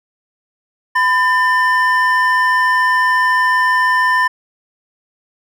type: tone pair together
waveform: triangle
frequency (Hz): 1006.3 / 1793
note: B5 / A6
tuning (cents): +32 / +32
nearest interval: minor seventh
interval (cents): 1000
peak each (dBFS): -12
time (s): 0.95-4.28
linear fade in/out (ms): 10
effects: none